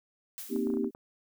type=noise with exponential decay; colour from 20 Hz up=blue; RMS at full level=-39 dBFS; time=0.38-0.94 s; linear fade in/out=0 ms; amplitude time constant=120 ms
type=chord; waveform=sine; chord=C minor seventh; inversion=third; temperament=equal; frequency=233.1 / 261.6 / 311.1 / 392 Hz; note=Bb3 / C4 / Eb4 / G4; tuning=0 / 0 / 0 / 0 cents; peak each=-32 / -33 / -35 / -32 dBFS; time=0.49-0.91 s; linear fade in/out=50 ms
type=clicks; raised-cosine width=1 ms; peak=-33 dBFS; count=7; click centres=0.562 / 0.671 / 0.702 / 0.739 / 0.771 / 0.844 / 0.949 s
effects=none